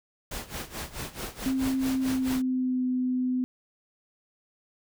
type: noise with tremolo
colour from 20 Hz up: pink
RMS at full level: -34 dBFS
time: 0.31-2.42 s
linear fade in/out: 5 ms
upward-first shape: sine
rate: 4.6 Hz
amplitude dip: 85%
type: tone with pitch glide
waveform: sine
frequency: 263.9 to 253.4 Hz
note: C4 to B3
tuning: +15 to +45 cents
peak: -24 dBFS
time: 1.46-3.44 s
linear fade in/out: 0 ms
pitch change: -70 cents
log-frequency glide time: 1.84-2.84 s
effects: none